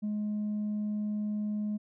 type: tone with tanh clipping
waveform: triangle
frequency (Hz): 210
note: G#3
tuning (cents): +19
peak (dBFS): -30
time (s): 0.02-1.78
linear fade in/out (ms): 20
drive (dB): 6
effects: none